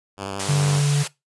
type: tone with vibrato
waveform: 5% pulse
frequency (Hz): 98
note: G2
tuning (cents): 0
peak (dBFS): -17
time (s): 0.17-0.82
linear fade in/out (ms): 50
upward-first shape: sine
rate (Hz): 11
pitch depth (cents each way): 30
type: band-pass noise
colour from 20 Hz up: white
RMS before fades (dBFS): -30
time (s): 0.39-1.08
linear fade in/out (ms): 10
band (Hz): 440 to 10000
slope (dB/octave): 24
type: tone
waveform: triangle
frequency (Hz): 144.2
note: D3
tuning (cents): -31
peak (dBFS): -14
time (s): 0.48-1.04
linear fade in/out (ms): 20
effects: noise-tail reverb RT60 0.2 s tail -20 dB re dry + resampled to 24000 Hz